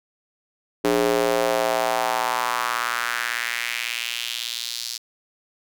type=tone with high-pass filter sweep; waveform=square; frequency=59.1 Hz; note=A#1; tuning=24 cents sharp; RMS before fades=-24 dBFS; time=0.84-4.98 s; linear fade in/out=10 ms; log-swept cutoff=360 to 4800 Hz; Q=2.6; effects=none